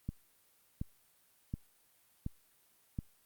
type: click train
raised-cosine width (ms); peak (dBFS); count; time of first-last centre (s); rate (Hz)
5; -24; 5; 0.09-2.989; 1.38
effects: white hiss -69 dBFS RMS until 3.25 s + Opus 32 kbps